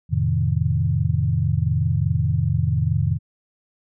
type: chord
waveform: sine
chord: F dominant seventh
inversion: none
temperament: equal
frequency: 87.31 / 110 / 130.81 / 155.56 Hz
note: F2 / A2 / C3 / Eb3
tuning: 0 / 0 / 0 / 0 cents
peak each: -23 dBFS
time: 0.09-3.19 s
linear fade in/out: 50 ms
effects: none